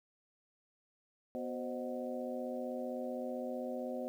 harmonic tone with a mistuned harmonic, 123.47 Hz, B2, in tune, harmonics 2 / 3 / 4 / 5 / 6, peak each -41 / -47 / -41 / -44 / -49 dBFS, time 1.35-4.08 s, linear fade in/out 0 ms, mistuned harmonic 4, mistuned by +95 cents, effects 11-bit

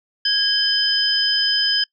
sine tone cluster, 1644 / 3110 / 5030 Hz, G#6 / G7 / D#8, -18 / -14 / +18 cents, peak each -24 / -21 / -18 dBFS, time 0.25-1.84 s, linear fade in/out 5 ms, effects noise-tail reverb RT60 0.1 s tail -23 dB re dry

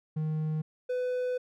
triangle tone pair in turn, 155.56 / 500.5 Hz, D#3 / B4, 0 / +23 cents, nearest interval octave + minor sixth, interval 2023 cents, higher second, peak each -26 / -26 dBFS, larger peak neither, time 0.16-0.62 / 0.89-1.38 s, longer second, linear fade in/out 10 ms, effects none

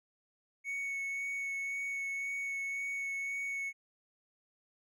triangle tone with vibrato, 2217 Hz, C#7, in tune, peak -33 dBFS, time 0.64-3.73 s, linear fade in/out 50 ms, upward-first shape sine, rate 1.9 Hz, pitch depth 10 cents each way, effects none

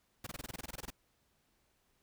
pink noise bursts, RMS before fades -43 dBFS, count 14, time 0.24-0.904 s, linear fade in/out 5 ms, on 27 ms, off 22 ms, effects pink hiss -75 dBFS RMS until 2.02 s

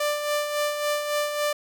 sawtooth tone with tremolo, 591 Hz, D5, 11 cents sharp, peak -18 dBFS, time 0-1.53 s, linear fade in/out 5 ms, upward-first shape sine, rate 3.6 Hz, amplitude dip 50%, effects none

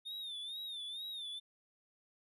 triangle tone with vibrato, 3636 Hz, A#7, 44 cents flat, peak -40 dBFS, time 0.05-1.4 s, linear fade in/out 20 ms, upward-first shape sine, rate 2.2 Hz, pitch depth 100 cents each way, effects none

